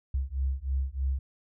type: beating tone pair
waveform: sine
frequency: 65.4 / 68.6 Hz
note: C2 / C#2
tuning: 0 / -17 cents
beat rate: 3.2 Hz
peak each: -30 dBFS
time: 0.14-1.19 s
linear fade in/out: 5 ms
effects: none